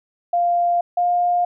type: tone pair in turn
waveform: sine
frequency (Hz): 697 / 706.7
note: F5 / F5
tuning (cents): -4 / +20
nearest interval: unison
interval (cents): 24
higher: second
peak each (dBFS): -15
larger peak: neither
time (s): 0.33-0.81 / 0.97-1.45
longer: neither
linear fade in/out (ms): 5
effects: none